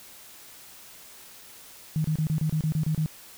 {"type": "tone bursts", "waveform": "sine", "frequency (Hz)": 155.9, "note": "D#3", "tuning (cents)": 4, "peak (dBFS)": -22, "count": 10, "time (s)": [1.96, 3.06], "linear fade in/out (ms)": 0, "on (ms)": 83, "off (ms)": 30, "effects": ["white hiss -48 dBFS RMS until 3.37 s"]}